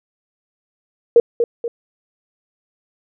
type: tone with echo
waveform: sine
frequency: 469.8 Hz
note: A#4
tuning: 13 cents sharp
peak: -5 dBFS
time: 1.16-1.2 s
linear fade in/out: 2 ms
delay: 240 ms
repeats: 2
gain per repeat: -7 dB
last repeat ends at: 1.68 s
effects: none